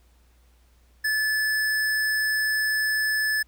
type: tone with hard clipping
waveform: sine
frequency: 1734 Hz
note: A6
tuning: 26 cents flat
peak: -23 dBFS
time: 1.04-3.43 s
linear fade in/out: 10 ms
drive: 17 dB
effects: added 60 Hz sine -56 dBFS peak until 3.47 s + pink hiss -65 dBFS RMS until 3.47 s